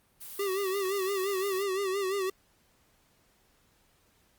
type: noise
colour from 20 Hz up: blue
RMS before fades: -43 dBFS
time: 0.2-1.64 s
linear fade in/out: 20 ms
type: tone with vibrato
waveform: square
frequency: 388 Hz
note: G4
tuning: 18 cents flat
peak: -29 dBFS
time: 0.39-2.3 s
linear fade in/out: 5 ms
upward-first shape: sine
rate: 5.8 Hz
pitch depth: 78 cents each way
effects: pink hiss -67 dBFS RMS until 4.38 s + Opus 32 kbps